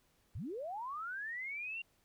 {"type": "linear sweep", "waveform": "sine", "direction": "up", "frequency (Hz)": [65.5, 2794], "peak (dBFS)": -39, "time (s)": [0.35, 1.82], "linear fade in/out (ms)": 5, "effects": ["pink hiss -73 dBFS RMS until 2.04 s"]}